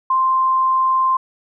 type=tone; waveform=sine; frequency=1046.5 Hz; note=C6; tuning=in tune; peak=-13 dBFS; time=0.1-1.17 s; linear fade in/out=5 ms; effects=none